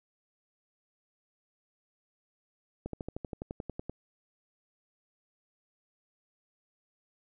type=slowing click train; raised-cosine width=2 ms; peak=-23 dBFS; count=13; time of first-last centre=2.86-3.896 s; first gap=73 ms; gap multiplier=1.03; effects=none